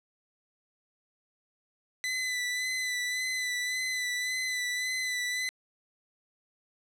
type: tone with vibrato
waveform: sawtooth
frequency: 2001 Hz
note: B6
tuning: 22 cents sharp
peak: -26 dBFS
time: 2.04-5.49 s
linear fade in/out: 0 ms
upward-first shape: sine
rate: 1.8 Hz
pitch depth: 27 cents each way
effects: low-pass 10000 Hz 12 dB/octave